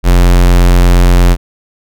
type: tone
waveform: square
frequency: 44.25 Hz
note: F1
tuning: 23 cents sharp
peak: -4 dBFS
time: 0.03-1.37 s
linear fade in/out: 50 ms
effects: none